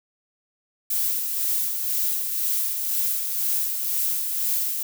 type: noise with tremolo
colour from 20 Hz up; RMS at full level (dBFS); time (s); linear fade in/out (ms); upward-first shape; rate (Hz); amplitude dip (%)
violet; -23; 0.9-4.83; 5; sine; 2; 40
effects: none